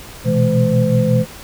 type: tone cluster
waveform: sine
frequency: 120.4 / 125.9 / 163.8 / 211.9 / 511 Hz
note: B2 / B2 / E3 / G#3 / C5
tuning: -44 / +34 / -11 / +35 / -41 cents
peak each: -18 dBFS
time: 0.24-1.26 s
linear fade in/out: 50 ms
effects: pink hiss -36 dBFS RMS until 1.43 s